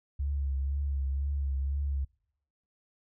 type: tone with vibrato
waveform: sine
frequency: 69.3 Hz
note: C#2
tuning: in tune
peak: -28 dBFS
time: 0.19-2.05 s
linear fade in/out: 10 ms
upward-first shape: triangle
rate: 2 Hz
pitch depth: 53 cents each way
effects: noise-tail reverb RT60 0.8 s tail -25 dB re dry